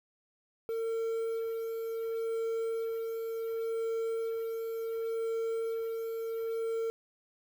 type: tone with tremolo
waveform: triangle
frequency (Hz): 453.6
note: A#4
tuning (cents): -47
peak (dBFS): -28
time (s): 0.69-6.9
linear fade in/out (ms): 0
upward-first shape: sine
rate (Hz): 0.69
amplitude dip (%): 35
effects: 9-bit